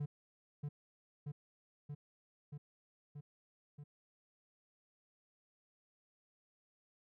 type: tone with echo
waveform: triangle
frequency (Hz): 145.8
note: D3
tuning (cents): -12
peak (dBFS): -34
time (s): 0-0.06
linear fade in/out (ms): 10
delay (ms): 630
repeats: 6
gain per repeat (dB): -2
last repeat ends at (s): 3.84
effects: none